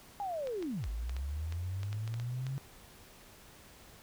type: linear two-way sweep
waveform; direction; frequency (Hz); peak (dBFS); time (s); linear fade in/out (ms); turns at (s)
sine; down then up; 830.6 to 50.7 to 137.1; -34; 0.2-2.58; 0; 0.88
type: clicks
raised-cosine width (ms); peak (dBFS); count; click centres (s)
0.2; -28; 12; 0.472 / 0.626 / 0.84 / 1.095 / 1.166 / 1.524 / 1.832 / 1.929 / 2.077 / 2.141 / 2.199 / 2.467
effects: pink hiss -56 dBFS RMS until 4.02 s